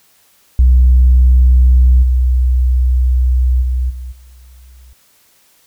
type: tone with level steps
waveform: sine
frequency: 62.9 Hz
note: B1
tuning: 32 cents sharp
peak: -3 / -8 / -12 / -23 / -37 dBFS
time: 0.59-4.93 s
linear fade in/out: 0 ms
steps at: 2.02 / 3.61 / 3.89 / 4.11 s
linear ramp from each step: 20 ms
effects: tanh soft clip ceiling -2 dBFS + white hiss -52 dBFS RMS until 5.66 s